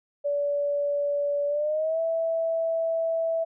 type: tone with pitch glide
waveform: sine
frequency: 575 to 656.7 Hz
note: D5 to E5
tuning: -37 to -7 cents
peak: -23 dBFS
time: 0.24-3.45 s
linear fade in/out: 20 ms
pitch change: +230 cents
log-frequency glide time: 1.47-2 s
effects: none